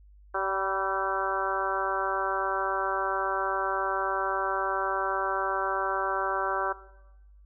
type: harmonic tone with a mistuned harmonic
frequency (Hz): 192.6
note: G3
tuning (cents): -30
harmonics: 2 / 3 / 4 / 5 / 6 / 7 / 8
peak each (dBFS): -34 / -34 / -34 / -34 / -34 / -34 / -34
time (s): 0.34-6.73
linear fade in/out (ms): 10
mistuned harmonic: 5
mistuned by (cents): +27
effects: noise-tail reverb RT60 1.0 s tail -17 dB re dry + added 50 Hz sine -51 dBFS peak until 7.45 s